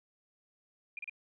sine tone bursts, 2419 Hz, D#7, 49 cents flat, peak -38 dBFS, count 3, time 0.97-1.096 s, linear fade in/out 2 ms, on 20 ms, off 33 ms, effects 13-bit

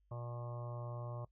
harmonic tone, 119.9 Hz, A#2, 49 cents sharp, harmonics 1 / 3 / 4 / 5 / 6 / 7 / 8 / 9 / 10, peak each -42 / -56 / -58 / -50 / -60 / -58 / -61 / -54 / -65 dBFS, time 0.11-1.25 s, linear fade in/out 5 ms, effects noise-tail reverb RT60 0.1 s tail -21 dB re dry + added 50 Hz sine -70 dBFS peak until 1.31 s

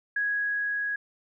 sine tone with level ramp, 1661.2 Hz, G#6, in tune, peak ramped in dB -24 to -27 dBFS, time 0.16-0.96 s, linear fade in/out 5 ms, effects none

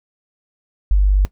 sine tone, 49 Hz, G1, in tune, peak -10 dBFS, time 0.91-1.25 s, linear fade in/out 0 ms, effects noise-tail reverb RT60 0.1 s tail -17 dB re dry

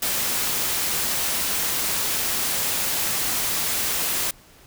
white noise, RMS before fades -24 dBFS, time 0.02-4.31 s, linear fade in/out 5 ms, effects pink hiss -51 dBFS RMS until 4.66 s

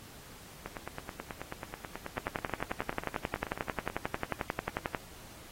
two click trains, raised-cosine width 0.5 ms, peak -16 / -23 dBFS, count 32 / 31, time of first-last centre 2.18-4.948 / 0.66-3.9 s, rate 11.2 / 9.26 Hz, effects pink hiss -52 dBFS RMS until 5.51 s + AAC 48 kbps

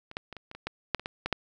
clicks, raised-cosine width 0.3 ms, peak -27 / -16 / -25 / -26 / -26 / -27 / -16 / -8 / -26 / -17 / -14 / -10 dBFS, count 12, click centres 0.114 / 0.169 / 0.327 / 0.367 / 0.514 / 0.55 / 0.67 / 0.947 / 0.996 / 1.059 / 1.26 / 1.327 s, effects none

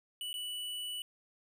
square tone with dropouts, 2960 Hz, F#7, in tune, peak -38 dBFS, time 0.21-1.02 s, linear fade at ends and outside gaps 1 ms, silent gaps 0.33-0.34 s, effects none

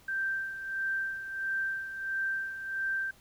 sine tone with tremolo, 1568 Hz, G6, in tune, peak -28 dBFS, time 0.08-3.11 s, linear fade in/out 5 ms, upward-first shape sine, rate 1.5 Hz, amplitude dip 65%, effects pink hiss -60 dBFS RMS until 3.2 s

